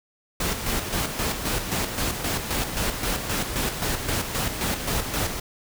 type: noise with tremolo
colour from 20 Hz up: pink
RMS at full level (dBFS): -25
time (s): 0.4-5.4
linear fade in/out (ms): 5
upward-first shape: square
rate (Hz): 3.8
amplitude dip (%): 50
effects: none